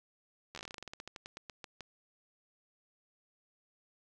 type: slowing click train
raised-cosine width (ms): 0.2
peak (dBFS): -27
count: 22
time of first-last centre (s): 0.55-1.807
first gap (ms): 12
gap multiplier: 1.14
effects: none